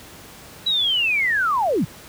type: linear sweep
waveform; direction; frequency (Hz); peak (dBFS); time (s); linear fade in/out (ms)
sine; down; 3945 to 116.54; -17; 0.66-1.85; 10
effects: pink hiss -42 dBFS RMS until 2.08 s + high-pass 60 Hz 12 dB/octave